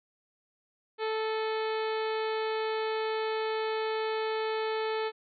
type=harmonic tone with a mistuned harmonic; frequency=438.9 Hz; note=A4; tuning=4 cents flat; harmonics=1 / 2 / 3 / 4 / 5 / 6 / 7 / 8 / 9 / 10; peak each=-30 / -36 / -40 / -42 / -44 / -46 / -47 / -48 / -49 / -50 dBFS; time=0.98-5.12 s; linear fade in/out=50 ms; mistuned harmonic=6; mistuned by=-56 cents; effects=none